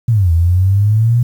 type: exponential two-way sweep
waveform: sine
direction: down then up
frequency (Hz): 122.8 to 81.5 to 122.8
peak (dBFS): -8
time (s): 0.08-1.23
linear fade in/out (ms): 5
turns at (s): 0.32
effects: 7-bit